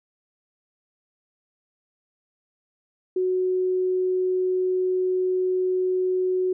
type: tone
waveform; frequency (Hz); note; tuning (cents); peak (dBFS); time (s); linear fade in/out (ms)
sine; 369.2; F#4; -4; -20; 3.16-6.53; 5
effects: none